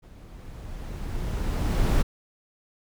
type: noise with level ramp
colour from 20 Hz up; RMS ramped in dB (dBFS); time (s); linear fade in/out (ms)
brown; -47 to -19; 0.02-2.03; 20
effects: none